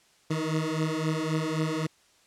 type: beating tone pair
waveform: 20% pulse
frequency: 155.56 / 159.36 Hz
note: D#3 / D#3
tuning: 0 / +42 cents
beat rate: 3.8 Hz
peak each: -25 / -24 dBFS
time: 0.3-1.87 s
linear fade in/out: 10 ms
effects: white hiss -62 dBFS RMS until 2.26 s + low-pass 8000 Hz 12 dB/octave